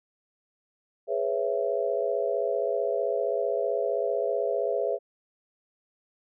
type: chord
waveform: sine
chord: C# minor seventh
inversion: second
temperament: just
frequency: 415.8 / 498.9 / 554.4 / 665.2 Hz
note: G#4 / B4 / C#5 / E5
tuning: +2 / +17 / 0 / +16 cents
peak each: -30 dBFS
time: 1.07-4.99 s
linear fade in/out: 50 ms
effects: none